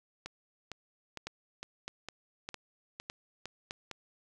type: two click trains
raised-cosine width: 0.2 ms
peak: -23 / -21 dBFS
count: 9 / 5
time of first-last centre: 0.26-3.913 / 1.27-3.709 s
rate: 2.19 / 1.64 Hz
effects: none